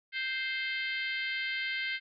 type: harmonic tone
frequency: 523.3 Hz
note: C5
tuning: in tune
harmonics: 3 / 4 / 5 / 6 / 7 / 8 / 9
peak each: -37 / -34 / -43 / -40 / -47 / -46 / -49 dBFS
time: 0.12-2 s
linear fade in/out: 50 ms
effects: none